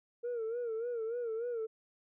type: tone with vibrato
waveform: sine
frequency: 464.2 Hz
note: A#4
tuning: 7 cents flat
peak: -32 dBFS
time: 0.23-1.67 s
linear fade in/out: 20 ms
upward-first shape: sine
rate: 3.4 Hz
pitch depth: 91 cents each way
effects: tanh soft clip ceiling -32 dBFS